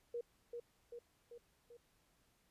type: tone with echo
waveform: sine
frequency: 475.3 Hz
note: A#4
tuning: 34 cents sharp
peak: -39 dBFS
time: 0.14-0.21 s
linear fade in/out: 5 ms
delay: 390 ms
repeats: 4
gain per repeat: -4 dB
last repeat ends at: 1.77 s
effects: pink hiss -75 dBFS RMS until 2.5 s + resampled to 32000 Hz